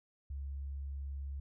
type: tone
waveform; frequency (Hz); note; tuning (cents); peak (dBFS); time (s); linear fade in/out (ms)
sine; 69.3; C#2; 0; -38; 0.3-1.4; 5
effects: none